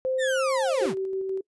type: tone with pitch glide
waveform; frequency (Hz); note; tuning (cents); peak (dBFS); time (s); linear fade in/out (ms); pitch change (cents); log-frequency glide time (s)
sine; 520 to 530.3; C5 to C5; -11 to +23; -23; 0.05-0.86; 0; +34; 0.21-0.41
type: linear sweep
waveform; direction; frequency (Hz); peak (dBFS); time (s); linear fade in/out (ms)
35% pulse; down; 1875 to 106.1; -25; 0.18-0.95; 50
type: tone with tremolo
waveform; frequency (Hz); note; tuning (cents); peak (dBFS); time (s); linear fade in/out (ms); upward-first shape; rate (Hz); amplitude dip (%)
sine; 383.1; G4; -40; -25; 0.81-1.41; 5; square; 6.2; 25
effects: noise-tail reverb RT60 0.1 s tail -24 dB re dry + resampled to 24000 Hz